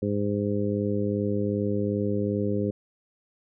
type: harmonic tone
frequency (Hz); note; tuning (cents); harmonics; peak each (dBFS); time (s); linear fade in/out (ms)
102.6; G#2; -21; 1 / 2 / 3 / 4 / 5; -30 / -28 / -31 / -30 / -32; 0.02-2.71; 5
effects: none